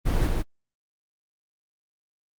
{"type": "noise with echo", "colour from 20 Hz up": "brown", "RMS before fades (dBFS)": -22, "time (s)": [0.05, 0.28], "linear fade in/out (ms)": 20, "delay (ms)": 150, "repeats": 1, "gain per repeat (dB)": -2, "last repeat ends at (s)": 0.43, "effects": ["Opus 24 kbps"]}